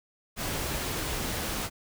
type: noise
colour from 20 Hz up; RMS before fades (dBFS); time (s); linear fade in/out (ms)
pink; -32; 0.36-1.7; 50
effects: none